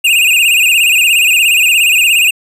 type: tone with vibrato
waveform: square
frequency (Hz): 2637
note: E7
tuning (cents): 0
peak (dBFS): -7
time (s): 0.04-2.31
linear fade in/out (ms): 10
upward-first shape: sine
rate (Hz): 17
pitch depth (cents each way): 130
effects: resampled to 32000 Hz